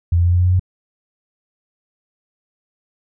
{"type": "tone with pitch steps", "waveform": "sine", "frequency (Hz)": [85.5, 86.54, 87.6, 88.67, 89.75, 90.85, 91.95], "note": ["F2", "F2", "F2", "F2", "F2", "F#2", "F#2"], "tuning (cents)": [-36, -15, 6, 27, 48, -31, -10], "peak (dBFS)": -11, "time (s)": [0.12, 0.596], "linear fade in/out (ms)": 5, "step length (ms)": 68, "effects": []}